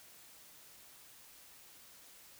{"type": "silence", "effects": ["white hiss -58 dBFS RMS until 2.39 s"]}